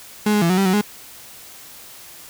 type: tone with pitch steps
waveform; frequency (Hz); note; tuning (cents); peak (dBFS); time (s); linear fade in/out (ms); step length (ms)
35% pulse; 210.6 / 208.4 / 168.6 / 184.2 / 195.3 / 185.8 / 207.9; G#3 / G#3 / E3 / F#3 / G3 / F#3 / G#3; +24 / +6 / +39 / -7 / -6 / +7 / +2; -13; 0.26-0.813; 5; 79
effects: white hiss -41 dBFS RMS until 2.29 s